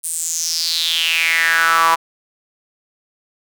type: tone with high-pass filter sweep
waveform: sawtooth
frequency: 164.81 Hz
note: E3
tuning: in tune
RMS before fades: -17 dBFS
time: 0.03-1.96 s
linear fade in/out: 20 ms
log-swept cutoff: 9500 to 1000 Hz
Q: 5.9
effects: none